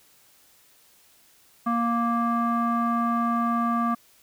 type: tone with low-pass filter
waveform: square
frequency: 234.2 Hz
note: A#3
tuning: 8 cents sharp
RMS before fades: -24 dBFS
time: 1.66-3.95 s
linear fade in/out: 10 ms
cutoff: 1200 Hz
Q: 4.9
effects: white hiss -58 dBFS RMS until 4.22 s